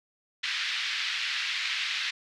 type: band-pass noise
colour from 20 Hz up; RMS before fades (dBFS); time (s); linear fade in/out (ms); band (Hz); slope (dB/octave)
pink; -31; 0.43-2.11; 10; 1800 to 4400; 24
effects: none